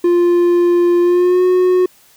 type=tone with pitch glide; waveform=triangle; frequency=349.2 to 365.1 Hz; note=F4 to F#4; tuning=0 to -23 cents; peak=-7 dBFS; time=0.04-1.86 s; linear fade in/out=5 ms; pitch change=+77 cents; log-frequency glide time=1.01-1.43 s; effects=white hiss -49 dBFS RMS until 2.16 s